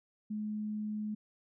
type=tone; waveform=sine; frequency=212.3 Hz; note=G#3; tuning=38 cents sharp; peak=-34 dBFS; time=0.3-1.15 s; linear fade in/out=10 ms; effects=none